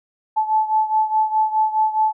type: beating tone pair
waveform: sine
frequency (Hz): 867 / 871.8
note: A5 / A5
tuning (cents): -26 / -16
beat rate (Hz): 4.8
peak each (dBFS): -17 / -21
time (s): 0.36-2.13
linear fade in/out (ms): 20
effects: none